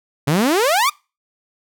sawtooth exponential sweep, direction up, 132.9 to 1244.5 Hz, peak -10 dBFS, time 0.27-0.9 s, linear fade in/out 10 ms, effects noise-tail reverb RT60 0.3 s tail -25 dB re dry

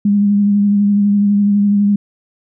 sine tone with vibrato, 203.4 Hz, G#3, 36 cents flat, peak -9 dBFS, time 0.05-1.96 s, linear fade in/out 5 ms, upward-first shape sine, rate 12 Hz, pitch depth 22 cents each way, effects none

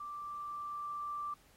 sine tone with level ramp, 1174.7 Hz, D6, in tune, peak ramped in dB -41 to -36 dBFS, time 0-1.34 s, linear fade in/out 5 ms, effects pink hiss -66 dBFS RMS until 1.56 s + AAC 48 kbps

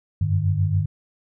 sine tone cluster, 91.4 / 98.6 / 150.4 Hz, F#2 / G2 / D3, -21 / +11 / +42 cents, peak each -25 / -20 / -24 dBFS, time 0.21-0.86 s, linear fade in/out 5 ms, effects none

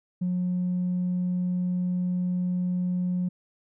triangle tone with tanh clipping, 180 Hz, F#3, 47 cents flat, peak -24 dBFS, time 0.21-3.29 s, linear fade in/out 10 ms, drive 5 dB, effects none

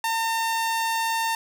sawtooth tone, 907 Hz, A#5, 48 cents flat, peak -19 dBFS, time 0.04-1.35 s, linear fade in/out 2 ms, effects none

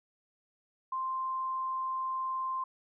sine tone, 1046.5 Hz, C6, in tune, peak -31 dBFS, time 0.92-2.64 s, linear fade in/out 5 ms, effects none

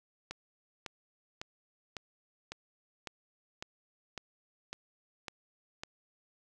click train, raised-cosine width 0.2 ms, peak -22 dBFS, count 11, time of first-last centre 0.31-5.835 s, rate 1.81 Hz, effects none

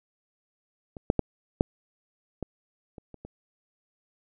clicks, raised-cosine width 2 ms, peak -26 / -6 / -9 / -6 / -18 / -29 / -30 / -27 dBFS, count 8, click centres 0.968 / 1.101 / 1.193 / 1.609 / 2.427 / 2.982 / 3.143 / 3.25 s, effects none

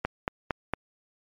click train, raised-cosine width 0.5 ms, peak -11 dBFS, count 4, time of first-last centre 0.05-0.736 s, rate 4.37 Hz, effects MP3 64 kbps

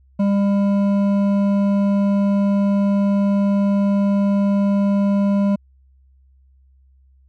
sine tone with hard clipping, 200 Hz, G3, 35 cents sharp, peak -16 dBFS, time 0.19-5.56 s, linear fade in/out 10 ms, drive 9 dB, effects added 66 Hz sine -50 dBFS peak until 7.28 s

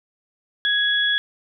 sine tone pair together, 1662 / 3367 Hz, G#6 / G#7, +1 / +23 cents, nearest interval octave, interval 1222 cents, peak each -20 dBFS, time 0.65-1.18 s, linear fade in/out 0 ms, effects none

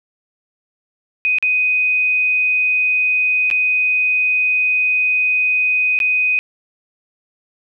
sine tone with dropouts, 2500 Hz, D#7, 8 cents sharp, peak -13 dBFS, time 1.25-6.39 s, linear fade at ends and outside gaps 0 ms, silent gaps 1.385-1.426 / 3.502-3.512 / 5.99-6.002 s, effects none

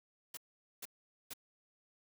white noise bursts, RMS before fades -45 dBFS, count 3, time 0.34-1.336 s, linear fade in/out 5 ms, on 32 ms, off 450 ms, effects none

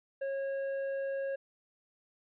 sine tone with hard clipping, 546 Hz, C#5, 26 cents flat, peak -34 dBFS, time 0.21-1.36 s, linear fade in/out 10 ms, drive 6 dB, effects resampled to 8000 Hz

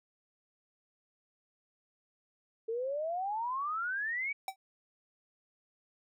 sine exponential sweep, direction up, 440 to 2302 Hz, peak -32 dBFS, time 2.68-4.33 s, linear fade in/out 10 ms
square tone with exponential decay, 769 Hz, G5, 33 cents flat, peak -31 dBFS, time 4.48-4.56 s, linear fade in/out 2 ms, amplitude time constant 16 ms
effects none

